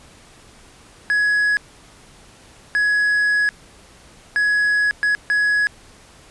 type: tone bursts at uneven times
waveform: triangle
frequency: 1678 Hz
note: G#6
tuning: 17 cents sharp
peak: -13 dBFS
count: 5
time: 1.1-1.57 / 2.75-3.49 / 4.36-4.91 / 5.03-5.15 / 5.3-5.67 s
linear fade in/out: 0 ms
effects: pink hiss -47 dBFS RMS until 6.3 s + resampled to 24000 Hz